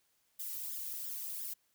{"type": "noise with flanger", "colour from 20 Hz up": "violet", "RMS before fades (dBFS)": -41, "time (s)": [0.39, 1.54], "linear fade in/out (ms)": 10, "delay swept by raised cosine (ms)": [0.57, 1.67], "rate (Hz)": 2.9, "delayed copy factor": 0.9, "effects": ["white hiss -75 dBFS RMS until 1.74 s"]}